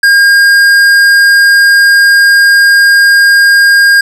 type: tone with tanh clipping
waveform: triangle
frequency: 1616 Hz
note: G#6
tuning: 48 cents flat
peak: -4 dBFS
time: 0.03-4.01 s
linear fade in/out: 5 ms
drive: 17 dB
effects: none